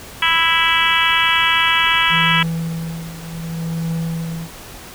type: harmonic tone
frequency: 329.6 Hz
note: E4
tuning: in tune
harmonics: 3 / 4 / 5 / 6 / 7 / 8 / 9 / 10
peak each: -21 / -21 / -21 / -21 / -21 / -21 / -21 / -21 dBFS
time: 0.22-2.43 s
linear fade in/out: 5 ms
type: tone with tremolo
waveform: triangle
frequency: 164.81 Hz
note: E3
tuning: in tune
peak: -16 dBFS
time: 2.09-4.49 s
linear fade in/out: 50 ms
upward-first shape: triangle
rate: 0.68 Hz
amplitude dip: 80%
effects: pink hiss -36 dBFS RMS until 4.94 s